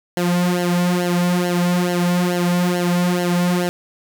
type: tone with flanger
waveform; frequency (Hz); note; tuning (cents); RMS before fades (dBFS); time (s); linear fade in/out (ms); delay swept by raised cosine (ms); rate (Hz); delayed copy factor
sawtooth; 176.9; F3; +23; -18; 0.17-3.69; 0; 0.82 to 3.22; 2.3; -0.8
effects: none